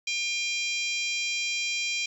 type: harmonic tone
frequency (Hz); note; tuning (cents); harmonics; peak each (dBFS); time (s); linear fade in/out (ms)
800; G5; +35; 3 / 4 / 5 / 6 / 7 / 8 / 9; -29 / -35 / -37 / -39 / -36 / -43 / -40; 0.07-2.06; 5
effects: 10-bit